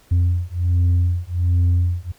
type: beating tone pair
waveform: sine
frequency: 87.31 / 88.61 Hz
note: F2 / F2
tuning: 0 / +26 cents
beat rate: 1.3 Hz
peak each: -16 dBFS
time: 0.11-2.12 s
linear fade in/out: 10 ms
effects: tanh soft clip ceiling -12 dBFS + pink hiss -54 dBFS RMS until 2.18 s